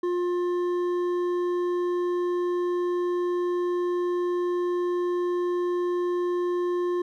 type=tone with hard clipping; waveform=sine; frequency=354 Hz; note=F4; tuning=23 cents sharp; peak=-25 dBFS; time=0.03-7.02 s; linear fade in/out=5 ms; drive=7 dB; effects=none